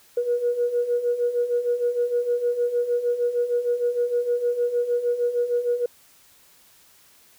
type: beating tone pair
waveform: sine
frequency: 477.9 / 484.4 Hz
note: A#4 / B4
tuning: +43 / -34 cents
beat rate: 6.5 Hz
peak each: -26 / -21 dBFS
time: 0.17-5.86 s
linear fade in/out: 5 ms
effects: tanh soft clip ceiling -13 dBFS + white hiss -55 dBFS RMS until 7.38 s